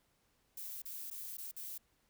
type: noise with dropouts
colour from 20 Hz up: violet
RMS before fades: -45 dBFS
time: 0.57-1.78 s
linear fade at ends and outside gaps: 5 ms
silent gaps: 0.82-0.854 / 1.102-1.111 / 1.371-1.381 / 1.514-1.564 s
effects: pink hiss -75 dBFS RMS until 2.09 s